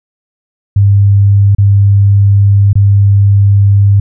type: tone with dropouts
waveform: sine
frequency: 100.2 Hz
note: G2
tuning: 38 cents sharp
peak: -3 dBFS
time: 0.76-4 s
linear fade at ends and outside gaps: 5 ms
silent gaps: 1.55-1.583 / 2.731-2.754 s
effects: none